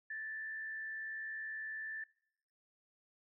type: tone with frequency modulation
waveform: sine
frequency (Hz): 1760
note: A6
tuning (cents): 0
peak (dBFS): -40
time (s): 0.1-2.04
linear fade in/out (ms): 5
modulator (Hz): 80.7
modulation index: 0.45
effects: noise-tail reverb RT60 0.8 s tail -25 dB re dry